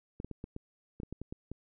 clicks, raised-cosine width 3 ms, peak -27 dBFS, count 11, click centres 0.201 / 0.246 / 0.313 / 0.441 / 0.564 / 1.001 / 1.033 / 1.126 / 1.216 / 1.325 / 1.516 s, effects none

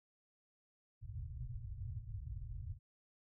white low-pass noise, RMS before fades -45 dBFS, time 1.01-2.79 s, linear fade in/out 50 ms, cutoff 130 Hz, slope 96 dB/octave, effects none

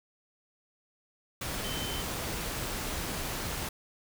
sine tone in noise, 3073 Hz, G7, 35 cents flat, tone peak -39 dBFS, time 1.64-2.02 s, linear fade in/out 5 ms, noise pink, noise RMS -35 dBFS, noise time 1.41-3.69 s, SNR -7 dB, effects none

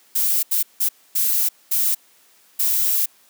violet noise bursts at uneven times, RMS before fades -19 dBFS, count 6, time 0.15-0.43 / 0.51-0.63 / 0.8-0.89 / 1.15-1.49 / 1.71-1.95 / 2.59-3.06 s, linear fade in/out 10 ms, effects white hiss -55 dBFS RMS until 3.29 s + high-pass 200 Hz 12 dB/octave

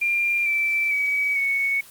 sine tone with pitch steps, 2390 / 2331 / 2274 / 2218 Hz, D7 / D7 / C#7 / C#7, +30 / -14 / +44 / 0 cents, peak -19 dBFS, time 0.01-1.81 s, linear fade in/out 10 ms, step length 450 ms, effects white hiss -46 dBFS RMS until 1.9 s + Opus 24 kbps

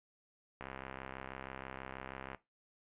click train, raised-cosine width 0.5 ms, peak -28 dBFS, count 116, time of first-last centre 0.61-2.347 s, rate 66.2 Hz, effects noise-tail reverb RT60 0.2 s tail -17 dB re dry + resampled to 8000 Hz

